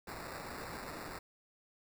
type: noise with sample-and-hold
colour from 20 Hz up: blue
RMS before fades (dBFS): -45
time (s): 0.07-1.19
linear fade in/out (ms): 5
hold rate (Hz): 3150
effects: none

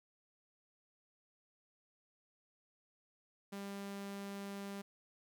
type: tone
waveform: sawtooth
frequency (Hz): 199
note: G3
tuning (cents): +26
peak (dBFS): -39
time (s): 3.52-4.82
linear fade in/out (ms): 10
effects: 13-bit

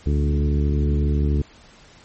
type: harmonic tone with a mistuned harmonic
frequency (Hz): 72.4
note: D2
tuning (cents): -24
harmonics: 1 / 2 / 3 / 4 / 5 / 6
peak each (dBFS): -18 / -24 / -28 / -30 / -32 / -34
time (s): 0.06-1.42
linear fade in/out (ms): 5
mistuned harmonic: 2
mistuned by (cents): +20
effects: pink hiss -49 dBFS RMS until 2.04 s + MP3 32 kbps

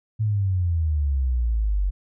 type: exponential sweep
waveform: sine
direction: down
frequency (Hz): 111 to 46.25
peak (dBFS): -19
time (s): 0.19-1.91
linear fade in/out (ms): 20
effects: none

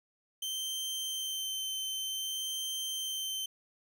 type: tone with vibrato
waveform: sawtooth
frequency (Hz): 3110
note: G7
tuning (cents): -14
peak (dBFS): -31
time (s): 0.42-3.46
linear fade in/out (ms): 5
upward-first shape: sine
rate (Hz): 0.54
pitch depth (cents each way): 11
effects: none

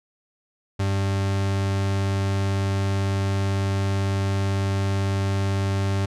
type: tone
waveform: 40% pulse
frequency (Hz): 98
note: G2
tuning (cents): 0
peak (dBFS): -20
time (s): 0.79-6.06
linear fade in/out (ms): 10
effects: low-pass 8000 Hz 12 dB/octave

